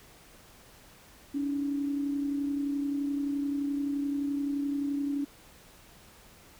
sine tone pair together, 282.2 / 313.8 Hz, C#4 / D#4, +31 / +15 cents, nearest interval major second, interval 184 cents, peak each -28 / -40 dBFS, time 1.34-5.25 s, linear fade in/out 10 ms, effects pink hiss -55 dBFS RMS until 6.59 s

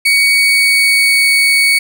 35% pulse tone with pitch glide, 2245 to 2232 Hz, C#7 to C#7, +21 to +11 cents, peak -6 dBFS, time 0.05-1.79 s, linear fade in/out 10 ms, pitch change -10 cents, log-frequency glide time 0.23-1.32 s, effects none

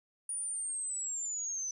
sine linear sweep, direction down, 9600 to 6010 Hz, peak -34 dBFS, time 0.29-1.71 s, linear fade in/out 2 ms, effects none

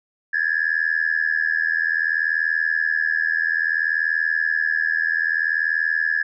sine tone with amplitude modulation, 1700 Hz, G#6, 40 cents sharp, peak -13 dBFS, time 0.33-6.23 s, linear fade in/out 10 ms, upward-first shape sine, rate 80.6 Hz, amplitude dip 100%, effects tanh soft clip ceiling -11 dBFS

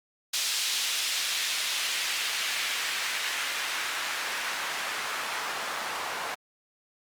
white noise with band-pass filter sweep, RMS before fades -31 dBFS, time 0.33-6.35 s, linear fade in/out 10 ms, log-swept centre 4000 to 960 Hz, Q 1, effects Opus 48 kbps

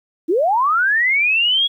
sine linear sweep, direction up, 293.7 to 3364 Hz, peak -13 dBFS, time 0.28-1.68 s, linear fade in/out 20 ms, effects 9-bit

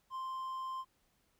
triangle tone, 1046.5 Hz, C6, in tune, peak -36 dBFS, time 0.1-0.85 s, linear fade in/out 50 ms, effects pink hiss -75 dBFS RMS until 1.39 s

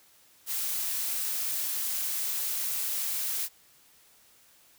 blue noise, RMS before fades -31 dBFS, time 0.46-3.49 s, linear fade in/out 50 ms, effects white hiss -60 dBFS RMS until 4.78 s

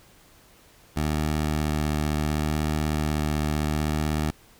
15% pulse tone with vibrato, 76 Hz, D#2, 40 cents flat, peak -17 dBFS, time 0.96-4.31 s, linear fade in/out 10 ms, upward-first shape sine, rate 0.71 Hz, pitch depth 12 cents each way, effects pink hiss -55 dBFS RMS until 4.59 s

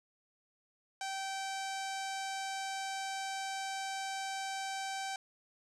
sawtooth tone with low-pass filter, 775 Hz, G5, 20 cents flat, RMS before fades -39 dBFS, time 1.01-5.16 s, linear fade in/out 2 ms, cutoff 7200 Hz, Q 1.8, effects none

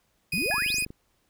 35% pulse tone, 2489 Hz, D#7, in tune, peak -24 dBFS, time 0.32-0.85 s, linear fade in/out 5 ms
sine exponential sweep, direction up, 143.3 to 10000 Hz, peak -29 dBFS, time 0.33-0.82 s, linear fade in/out 5 ms
click train, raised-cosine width 3 ms, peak -28 dBFS, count 15, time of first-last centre 0.34-0.905 s, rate 24.8 Hz
sine tone with exponential decay, 1684 Hz, G#6, 24 cents sharp, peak -25 dBFS, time 0.51-0.86 s, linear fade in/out 1 ms, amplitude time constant 74 ms
effects pink hiss -70 dBFS RMS until 1.29 s

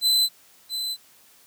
40% pulse tone with echo, 4033 Hz, B7, 36 cents sharp, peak -16 dBFS, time 0.01-0.29 s, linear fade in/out 50 ms, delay 680 ms, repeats 1, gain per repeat -9 dB, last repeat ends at 0.97 s, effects white hiss -55 dBFS RMS until 1.46 s + high-pass 80 Hz 12 dB/octave

